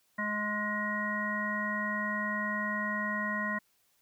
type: harmonic tone with a mistuned harmonic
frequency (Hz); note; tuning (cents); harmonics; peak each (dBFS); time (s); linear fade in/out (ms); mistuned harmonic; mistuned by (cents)
210; G#3; +19; 1 / 3 / 5 / 7 / 9; -36 / -41 / -37 / -41 / -33; 0.18-3.59; 10; 7; -26
effects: white hiss -71 dBFS RMS until 4.01 s